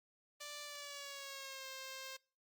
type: tone with pitch glide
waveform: 5% pulse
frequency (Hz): 587.3 to 529.3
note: D5 to C5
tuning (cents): 0 to +20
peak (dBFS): -35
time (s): 0.4-2.17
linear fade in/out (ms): 10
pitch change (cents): -180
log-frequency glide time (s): 0.64-1.67
effects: noise-tail reverb RT60 0.4 s tail -25 dB re dry + Opus 32 kbps